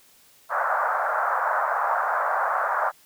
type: band-pass noise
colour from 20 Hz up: white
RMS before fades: -24 dBFS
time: 0.49-2.92 s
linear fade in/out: 50 ms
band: 590 to 1500 Hz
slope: 48 dB/octave
effects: white hiss -56 dBFS RMS until 3.05 s